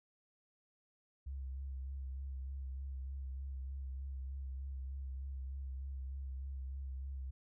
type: tone with vibrato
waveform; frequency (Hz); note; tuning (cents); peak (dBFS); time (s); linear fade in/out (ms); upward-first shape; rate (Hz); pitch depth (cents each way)
sine; 66.9; C2; +39; -40; 1.26-7.31; 10; sine; 3.3; 35
effects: none